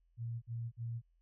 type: tone bursts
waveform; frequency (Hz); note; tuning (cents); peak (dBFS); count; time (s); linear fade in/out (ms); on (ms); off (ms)
sine; 116.54; A#2; 0; -37; 3; 0.17-1.018; 50; 250; 49
effects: added 42 Hz sine -69 dBFS peak until 1.21 s